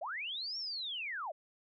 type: linear two-way sweep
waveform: sine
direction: up then down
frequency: 550 to 5588 to 550 Hz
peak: -37 dBFS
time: 0.01-1.32 s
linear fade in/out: 10 ms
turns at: 0.58 s
effects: none